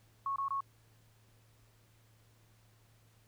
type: tone bursts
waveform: sine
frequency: 1100 Hz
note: C#6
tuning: 14 cents flat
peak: -32 dBFS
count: 3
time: 0.26-0.606 s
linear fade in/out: 2 ms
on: 100 ms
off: 23 ms
effects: added 111 Hz sine -64 dBFS peak until 3.27 s + pink hiss -69 dBFS RMS until 3.27 s